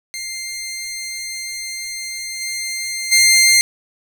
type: tone with level steps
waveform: 15% pulse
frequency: 2101 Hz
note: C7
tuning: 7 cents sharp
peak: -19 / -16 / -3 dBFS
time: 0.14-3.61 s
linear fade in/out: 0 ms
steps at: 2.4 / 3.11 s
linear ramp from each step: 20 ms
effects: 7-bit